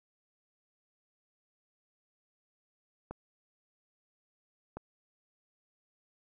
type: clicks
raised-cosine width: 1 ms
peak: -26 dBFS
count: 2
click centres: 3.11 / 4.77 s
effects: none